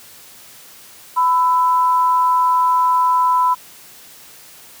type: tone pair together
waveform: sine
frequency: 999.5 / 1318.5 Hz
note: B5 / E6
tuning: +20 / 0 cents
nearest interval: perfect fourth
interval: 480 cents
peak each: -12 / -23 dBFS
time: 1.16-3.55 s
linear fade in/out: 20 ms
effects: white hiss -42 dBFS RMS until 4.8 s + high-pass 60 Hz 12 dB/octave